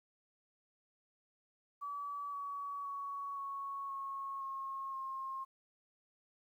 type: tone with pitch steps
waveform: sine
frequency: 1146 / 1132.8 / 1119.8 / 1107 / 1094.2 / 1081.7 / 1069.3 Hz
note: D6 / C#6 / C#6 / C#6 / C#6 / C#6 / C6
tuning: -43 / +37 / +17 / -3 / -23 / -43 / +37 cents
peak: -39 dBFS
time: 1.81-5.45 s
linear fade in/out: 20 ms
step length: 520 ms
effects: 12-bit